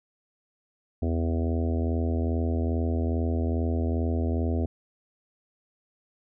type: harmonic tone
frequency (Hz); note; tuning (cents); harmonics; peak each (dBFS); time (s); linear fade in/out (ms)
82.41; E2; 0; 1 / 3 / 4 / 5 / 6 / 7 / 8 / 9; -25 / -30 / -35 / -36 / -40 / -42 / -39 / -46; 1.02-4.66; 5
effects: none